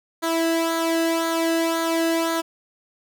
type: tone with flanger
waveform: sawtooth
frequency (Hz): 329.6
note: E4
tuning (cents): 0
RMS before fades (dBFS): -22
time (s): 0.22-2.42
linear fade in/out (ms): 20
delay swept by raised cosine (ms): 0.37 to 0.9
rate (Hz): 1.9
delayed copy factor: -0.65
effects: none